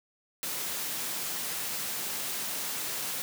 white high-pass noise, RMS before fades -34 dBFS, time 0.43-3.22 s, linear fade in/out 0 ms, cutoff 110 Hz, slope 24 dB/octave, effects none

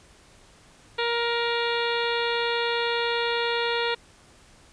harmonic tone with a mistuned harmonic, 470 Hz, A#4, 14 cents sharp, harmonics 1 / 2 / 3 / 4 / 5 / 6 / 7 / 8 / 9, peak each -27 / -30 / -32 / -33 / -34 / -35 / -35 / -36 / -37 dBFS, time 0.98-3.95 s, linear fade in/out 10 ms, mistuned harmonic 7, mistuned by +56 cents, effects pink hiss -54 dBFS RMS until 4.72 s + resampled to 22050 Hz

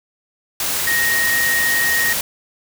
sine tone in noise, 1870 Hz, A#6, 5 cents sharp, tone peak -16 dBFS, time 0.87-2.13 s, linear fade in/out 2 ms, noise white, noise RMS -21 dBFS, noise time 0.6-2.21 s, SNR +2 dB, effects none

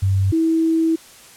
sine tone pair in turn, 96.6 / 324.9 Hz, G2 / E4, -25 / -25 cents, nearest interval octave + major sixth, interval 2100 cents, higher second, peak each -14 dBFS, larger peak neither, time 0.02-0.32 / 0.32-0.96 s, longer second, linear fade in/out 10 ms, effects white hiss -44 dBFS RMS until 1.36 s + low-pass 11000 Hz 12 dB/octave

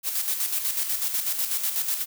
blue noise with tremolo, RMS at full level -25 dBFS, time 0.03-2.06 s, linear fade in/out 50 ms, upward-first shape square, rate 8.1 Hz, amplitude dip 50%, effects none

